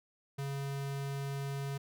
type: tone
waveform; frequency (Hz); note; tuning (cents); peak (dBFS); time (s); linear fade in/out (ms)
square; 138.9; C#3; +4; -36; 0.38-1.78; 10
effects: none